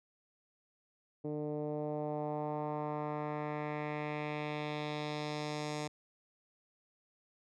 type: tone with low-pass filter sweep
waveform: 10% pulse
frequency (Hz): 150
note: D3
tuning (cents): +37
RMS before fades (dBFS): -38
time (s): 1.24-5.88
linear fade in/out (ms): 10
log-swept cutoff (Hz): 410 to 6800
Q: 1.7
effects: none